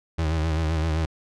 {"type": "tone with vibrato", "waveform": "35% pulse", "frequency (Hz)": 79.6, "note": "D#2", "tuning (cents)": 40, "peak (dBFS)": -20, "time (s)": [0.18, 1.06], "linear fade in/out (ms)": 10, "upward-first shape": "sine", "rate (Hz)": 7.7, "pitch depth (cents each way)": 59, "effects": ["low-pass 6000 Hz 12 dB/octave"]}